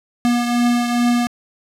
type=beating tone pair; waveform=square; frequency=240.2 / 242.6 Hz; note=B3 / B3; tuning=-48 / -31 cents; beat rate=2.4 Hz; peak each=-16 / -24 dBFS; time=0.25-1.27 s; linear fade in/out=0 ms; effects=low-pass 11000 Hz 12 dB/octave + 9-bit